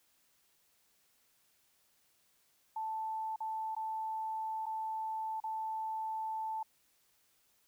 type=tone with dropouts; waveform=sine; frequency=880 Hz; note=A5; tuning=in tune; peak=-35 dBFS; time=2.76-6.63 s; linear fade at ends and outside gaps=5 ms; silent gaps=3.361-3.404 / 3.75-3.764 / 4.658-4.664 / 5.402-5.438 s; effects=white hiss -72 dBFS RMS until 7.67 s